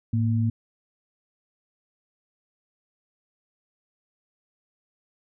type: tone pair together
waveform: sine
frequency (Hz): 109.3 / 231.6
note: A2 / A#3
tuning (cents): -11 / -11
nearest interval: octave + minor second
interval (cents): 1300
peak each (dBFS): -21 / -26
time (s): 0.13-0.5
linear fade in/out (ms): 5
effects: none